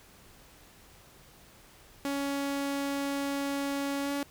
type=tone with pitch glide; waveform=sawtooth; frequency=279.7 to 282.9 Hz; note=C#4 to C#4; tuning=+16 to +35 cents; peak=-26 dBFS; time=2.05-4.23 s; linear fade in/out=0 ms; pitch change=+19 cents; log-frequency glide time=4.02-4.12 s; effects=pink hiss -56 dBFS RMS until 4.3 s